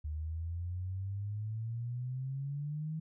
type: exponential sweep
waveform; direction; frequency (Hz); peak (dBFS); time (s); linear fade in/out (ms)
sine; up; 74.8 to 160; -35; 0.04-3; 10
effects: none